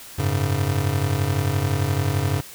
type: chord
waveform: square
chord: F# suspended second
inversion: none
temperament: just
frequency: 92.5 / 104.06 / 138.75 Hz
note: F#2 / G#2 / C#3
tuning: 0 / +4 / +2 cents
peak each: -25 dBFS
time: 0.18-2.41 s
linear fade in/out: 10 ms
effects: white hiss -41 dBFS RMS until 2.54 s

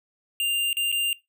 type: tone with dropouts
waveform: square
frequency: 2794 Hz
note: F7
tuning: in tune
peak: -23 dBFS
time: 0.4-1.13 s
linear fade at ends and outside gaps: 1 ms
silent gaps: 0.73-0.769 / 0.917-0.925 s
effects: noise-tail reverb RT60 0.2 s tail -20 dB re dry

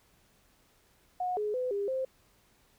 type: tone with pitch steps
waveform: sine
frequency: 727 / 420.5 / 505 / 402.8 / 524 Hz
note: F#5 / G#4 / B4 / G4 / C5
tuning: -31 / +22 / +39 / +47 / +2 cents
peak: -29 dBFS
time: 1.2-2.05 s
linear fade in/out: 5 ms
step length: 170 ms
effects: pink hiss -66 dBFS RMS until 2.78 s

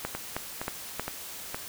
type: two click trains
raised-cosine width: 0.5 ms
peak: -15 / -17 dBFS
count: 4 / 4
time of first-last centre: 0.05-0.996 / 0.15-1.545 s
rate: 3.17 / 2.15 Hz
effects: white hiss -41 dBFS RMS until 1.68 s

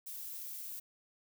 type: noise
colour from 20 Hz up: violet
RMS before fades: -44 dBFS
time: 0.06-0.8 s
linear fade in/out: 10 ms
effects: none

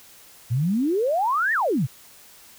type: exponential two-way sweep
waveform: sine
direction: up then down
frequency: 110 to 1896 to 110 Hz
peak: -19 dBFS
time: 0.5-1.87 s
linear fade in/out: 20 ms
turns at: 1.53 s
effects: white hiss -49 dBFS RMS until 2.58 s

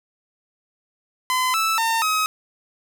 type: tone with pitch steps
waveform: sawtooth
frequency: 1020 / 1315 / 908 / 1270 Hz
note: C6 / E6 / A#5 / D#6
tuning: -44 / -5 / -46 / +35 cents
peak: -15 dBFS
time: 1.3-2.26 s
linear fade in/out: 0 ms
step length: 240 ms
effects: none

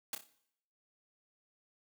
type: noise with echo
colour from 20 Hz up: white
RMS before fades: -37 dBFS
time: 0.13-0.15 s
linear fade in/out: 2 ms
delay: 30 ms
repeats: 4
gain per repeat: -8 dB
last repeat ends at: 0.27 s
effects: noise-tail reverb RT60 0.7 s tail -17 dB re dry + high-pass 150 Hz 12 dB/octave

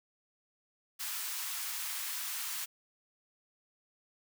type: high-pass noise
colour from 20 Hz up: white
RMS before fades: -38 dBFS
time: 0.99-2.66 s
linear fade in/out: 20 ms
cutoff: 960 Hz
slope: 24 dB/octave
effects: none

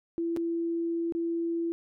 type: tone with dropouts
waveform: sine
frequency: 335.6 Hz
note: E4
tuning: 31 cents sharp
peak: -27 dBFS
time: 0.18-1.72 s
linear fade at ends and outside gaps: 0 ms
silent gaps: 0.364-0.371 / 1.123-1.15 s
effects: none

